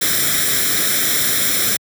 white noise with comb filter, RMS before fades -17 dBFS, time 0.01-1.77 s, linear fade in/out 10 ms, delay 0.54 ms, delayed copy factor +0.75, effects high-pass 100 Hz 12 dB/octave

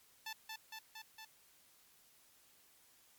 10% pulse tone with echo, 880 Hz, A5, in tune, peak -34 dBFS, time 0.26-0.33 s, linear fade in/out 5 ms, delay 230 ms, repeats 4, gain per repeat -2 dB, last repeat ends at 1.25 s, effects white hiss -67 dBFS RMS until 3.18 s + MP3 96 kbps

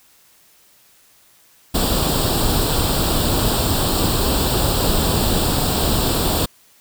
pink noise with comb filter, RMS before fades -18 dBFS, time 1.74-6.46 s, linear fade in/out 10 ms, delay 0.24 ms, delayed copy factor +0.75, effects white hiss -53 dBFS RMS until 6.8 s

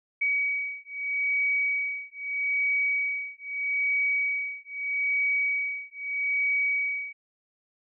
sine beating tone pair, 2265 / 2265.79 Hz, C#7 / C#7, +37 / +37 cents, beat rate 0.79 Hz, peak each -28 dBFS, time 0.21-7.13 s, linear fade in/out 10 ms, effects none

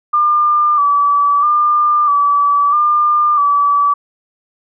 sine tone with vibrato, 1174.7 Hz, D6, in tune, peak -9 dBFS, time 0.13-3.94 s, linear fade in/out 10 ms, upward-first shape square, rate 0.77 Hz, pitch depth 37 cents each way, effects none

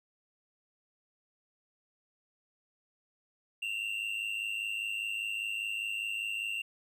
triangle tone pair together, 2676 / 2781 Hz, E7 / F7, +25 / -8 cents, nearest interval minor second, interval 67 cents, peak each -36 / -33 dBFS, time 3.62-6.62 s, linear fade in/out 5 ms, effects none

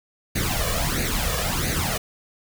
pink noise with flanger, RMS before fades -24 dBFS, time 0.35-1.98 s, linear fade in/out 10 ms, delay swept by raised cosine 0.46 to 1.76 ms, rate 1.5 Hz, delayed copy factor +0.75, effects none

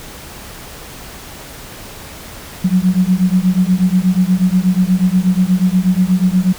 sine beating tone pair, 180 / 188.3 Hz, F#3 / F#3, -47 / +31 cents, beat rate 8.3 Hz, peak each -13 dBFS, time 2.64-6.53 s, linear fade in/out 10 ms, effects pink hiss -33 dBFS RMS until 6.58 s

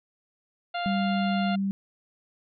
harmonic tone, 698.5 Hz, F5, in tune, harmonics 1 / 2 / 3 / 4 / 5 / 6, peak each -29 / -35 / -41 / -38 / -42 / -44 dBFS, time 0.74-1.56 s, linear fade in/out 10 ms
sine tone, 196 Hz, G3, in tune, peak -24 dBFS, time 0.86-1.71 s, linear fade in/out 0 ms
effects none

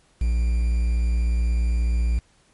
triangle tone with quantisation, 58.27 Hz, A#1, in tune, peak -16 dBFS, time 0.21-2.19 s, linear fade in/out 5 ms, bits 7, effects pink hiss -60 dBFS RMS until 2.53 s + MP3 48 kbps

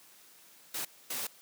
white noise bursts at uneven times, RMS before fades -36 dBFS, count 2, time 0.74-0.85 / 1.1-1.27 s, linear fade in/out 5 ms, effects white hiss -58 dBFS RMS until 1.41 s + high-pass 150 Hz 12 dB/octave

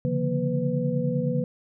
sine tone cluster, 138.8 / 148.6 / 174.7 / 236.2 / 501 Hz, C#3 / D3 / F3 / A#3 / B4, +3 / +21 / +1 / +23 / +25 cents, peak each -29 dBFS, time 0.05-1.44 s, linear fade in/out 0 ms, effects none

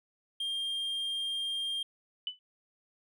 triangle tone, 3203 Hz, G7, 37 cents sharp, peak -30 dBFS, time 0.4-1.83 s, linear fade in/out 5 ms
sine tone with exponential decay, 2994 Hz, F#7, 20 cents sharp, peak -28 dBFS, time 2.27-2.39 s, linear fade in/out 1 ms, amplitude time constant 25 ms
effects none

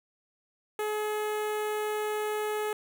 sawtooth tone with notch filter, 424.5 Hz, G#4, 38 cents sharp, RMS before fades -31 dBFS, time 0.79-2.73 s, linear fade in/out 2 ms, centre 4900 Hz, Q 0.96, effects none

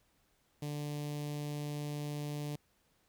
sawtooth tone with notch filter, 147.2 Hz, D3, 4 cents sharp, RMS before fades -39 dBFS, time 0.62-2.56 s, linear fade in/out 5 ms, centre 1400 Hz, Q 0.83, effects pink hiss -73 dBFS RMS until 3.08 s

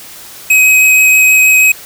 square tone with vibrato, 2533 Hz, D#7, 30 cents sharp, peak -5 dBFS, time 0.5-1.72 s, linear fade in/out 5 ms, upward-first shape triangle, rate 6.3 Hz, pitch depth 9 cents each way, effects white hiss -32 dBFS RMS until 1.85 s

